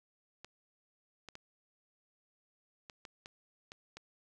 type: clicks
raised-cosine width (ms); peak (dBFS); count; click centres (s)
0.2; -30; 8; 0.446 / 1.287 / 1.354 / 2.898 / 3.052 / 3.259 / 3.719 / 3.97
effects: none